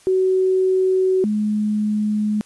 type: tone pair in turn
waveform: sine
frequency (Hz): 375.2 / 211.3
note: F#4 / G#3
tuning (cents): +24 / +30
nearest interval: minor seventh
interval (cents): 994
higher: first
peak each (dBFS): -14 / -17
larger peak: first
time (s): 0.07-1.24 / 1.24-2.41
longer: neither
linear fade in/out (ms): 0
effects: white hiss -51 dBFS RMS until 2.45 s + resampled to 24000 Hz